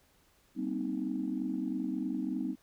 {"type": "chord", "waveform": "sine", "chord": "C minor seventh", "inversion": "second", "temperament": "equal with one note detuned", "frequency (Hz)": [196, 238.5, 261.6, 311.1], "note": ["G3", "Bb3", "C4", "Eb4"], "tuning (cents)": [0, 40, 0, 0], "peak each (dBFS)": [-38, -38, -35, -36], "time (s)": [0.55, 2.56], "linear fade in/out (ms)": 50, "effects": ["tanh soft clip ceiling -22 dBFS", "pink hiss -67 dBFS RMS until 2.62 s"]}